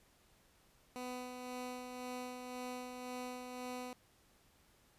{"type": "tone with tremolo", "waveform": "15% pulse", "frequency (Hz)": 250, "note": "B3", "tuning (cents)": 21, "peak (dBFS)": -35, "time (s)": [0.96, 3.93], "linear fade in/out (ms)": 0, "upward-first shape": "sine", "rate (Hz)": 1.9, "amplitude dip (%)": 40, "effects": ["pink hiss -69 dBFS RMS until 4.98 s", "resampled to 32000 Hz"]}